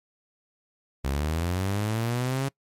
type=linear sweep; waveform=sawtooth; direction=up; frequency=65.1 to 138.59 Hz; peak=-21 dBFS; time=1.04-2.49 s; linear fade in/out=10 ms; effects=noise-tail reverb RT60 0.1 s tail -24 dB re dry + MP3 64 kbps